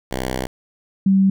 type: tone pair in turn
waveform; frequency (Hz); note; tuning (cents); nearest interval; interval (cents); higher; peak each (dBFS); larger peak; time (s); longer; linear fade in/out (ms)
5% pulse / sine; 64.1 / 193.2; C2 / G3; -35 / -25; octave + perfect fifth; 1910; second; -11; neither; 0.11-0.47 / 1.06-1.3; first; 5
effects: none